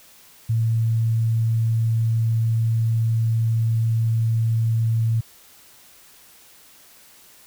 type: tone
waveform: sine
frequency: 113.3 Hz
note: A#2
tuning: 49 cents flat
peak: -17 dBFS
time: 0.49-5.21 s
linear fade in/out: 10 ms
effects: white hiss -50 dBFS RMS until 7.46 s